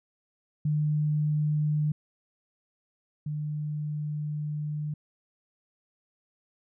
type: tone pair in turn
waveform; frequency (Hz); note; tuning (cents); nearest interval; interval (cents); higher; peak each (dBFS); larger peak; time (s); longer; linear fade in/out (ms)
sine; 150.7 / 150.07; D3 / D3; +45 / +38; unison; 7; first; -23 / -29; first; 0.65-1.92 / 3.26-4.94; second; 5
effects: none